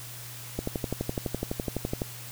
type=click train; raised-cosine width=2 ms; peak=-15 dBFS; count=18; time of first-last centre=0.59-2.019 s; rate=11.9 Hz; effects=added 120 Hz sine -44 dBFS peak until 2.31 s + white hiss -43 dBFS RMS until 2.31 s